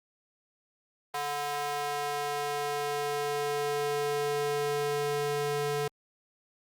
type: tone with high-pass filter sweep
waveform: square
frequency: 145.5 Hz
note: D3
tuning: 16 cents flat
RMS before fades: -31 dBFS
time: 1.14-5.88 s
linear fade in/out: 5 ms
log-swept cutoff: 740 to 310 Hz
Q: 1.8
effects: Opus 32 kbps

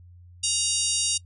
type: harmonic tone with a mistuned harmonic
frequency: 940 Hz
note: A#5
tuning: 14 cents sharp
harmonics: 3 / 4 / 5 / 6 / 7 / 8 / 9 / 10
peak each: -31 / -31 / -31 / -31 / -31 / -31 / -31 / -31 dBFS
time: 0.43-1.18 s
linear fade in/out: 10 ms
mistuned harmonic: 8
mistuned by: -71 cents
effects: noise-tail reverb RT60 0.1 s tail -23 dB re dry + added 88 Hz sine -46 dBFS peak until 1.25 s

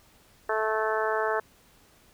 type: harmonic tone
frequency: 218.3 Hz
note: A3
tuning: 13 cents flat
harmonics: 2 / 3 / 4 / 5 / 6 / 7 / 8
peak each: -29 / -31 / -32 / -33 / -34 / -34 / -35 dBFS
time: 0.49-1.4 s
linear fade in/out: 5 ms
effects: pink hiss -59 dBFS RMS until 2.13 s

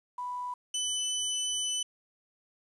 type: tone pair in turn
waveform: sine / 20% pulse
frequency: 987.8 / 3001 Hz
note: B5 / F#7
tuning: 0 / +24 cents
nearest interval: octave + perfect fifth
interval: 1924 cents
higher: second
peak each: -33 / -24 dBFS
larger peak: second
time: 0.18-0.54 / 0.74-1.83 s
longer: second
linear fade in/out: 5 ms
effects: resampled to 22050 Hz + 10-bit

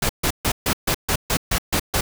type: noise bursts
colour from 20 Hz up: pink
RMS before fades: -20 dBFS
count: 10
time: 0.02-2.01 s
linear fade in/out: 5 ms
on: 73 ms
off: 140 ms
effects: none

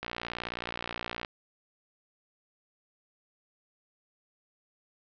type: click train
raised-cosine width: 0.3 ms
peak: -18 dBFS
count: 73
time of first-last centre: 0.03-1.248 s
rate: 59.1 Hz
effects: low-pass 5000 Hz 12 dB/octave

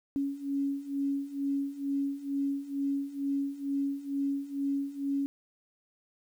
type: beating tone pair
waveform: sine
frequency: 277.2 / 279.4 Hz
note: C#4 / C#4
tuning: 0 / +14 cents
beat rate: 2.2 Hz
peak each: -34 / -31 dBFS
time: 0.16-5.26 s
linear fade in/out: 0 ms
effects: 10-bit

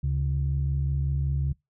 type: tone pair together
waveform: sine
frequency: 72.3 / 137.67 Hz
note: D2 / C#3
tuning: -27 / -12 cents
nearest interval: major seventh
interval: 1115 cents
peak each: -25 dBFS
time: 0.03-1.53 s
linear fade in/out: 10 ms
effects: noise-tail reverb RT60 0.2 s tail -26 dB re dry + tanh soft clip ceiling -17 dBFS

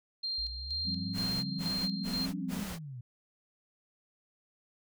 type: tone with tremolo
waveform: sine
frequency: 4186 Hz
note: C8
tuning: in tune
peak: -32 dBFS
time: 0.23-2.26 s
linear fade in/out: 10 ms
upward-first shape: square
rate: 2.1 Hz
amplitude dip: 60%
type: exponential two-way sweep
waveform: sine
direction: up then down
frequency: 55.7 to 293.7 to 116.6 Hz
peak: -40 dBFS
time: 0.38-3.01 s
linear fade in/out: 5 ms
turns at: 2.38 s
type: chord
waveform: sine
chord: F suspended second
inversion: none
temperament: just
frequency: 174.61 / 196.44 / 261.9 Hz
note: F3 / G3 / C4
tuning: 0 / +4 / +2 cents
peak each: -38 / -38 / -42 dBFS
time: 0.84-2.66 s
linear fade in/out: 50 ms
type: noise bursts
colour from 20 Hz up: pink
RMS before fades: -42 dBFS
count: 4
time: 1.13-2.79 s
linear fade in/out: 50 ms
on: 310 ms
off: 140 ms
effects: none

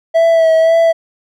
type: tone with vibrato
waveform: triangle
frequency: 654 Hz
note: E5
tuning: 14 cents flat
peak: -5 dBFS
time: 0.14-0.93 s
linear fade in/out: 20 ms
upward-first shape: sine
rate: 1.9 Hz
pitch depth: 27 cents each way
effects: none

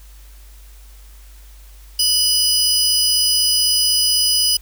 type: tone pair together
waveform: sawtooth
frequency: 2960 / 4978 Hz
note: F#7 / D#8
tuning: 0 / 0 cents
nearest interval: major sixth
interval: 900 cents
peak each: -17 / -12 dBFS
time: 1.99-4.57 s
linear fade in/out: 5 ms
effects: added 50 Hz sine -39 dBFS peak until 4.61 s + white hiss -50 dBFS RMS until 4.61 s

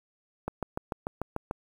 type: click train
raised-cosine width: 1 ms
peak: -17 dBFS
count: 8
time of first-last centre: 0.48-1.511 s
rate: 6.79 Hz
effects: 8-bit

